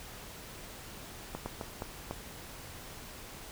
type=slowing click train; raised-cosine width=1 ms; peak=-22 dBFS; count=5; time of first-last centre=1.35-2.11 s; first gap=110 ms; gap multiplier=1.38; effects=pink hiss -47 dBFS RMS until 3.51 s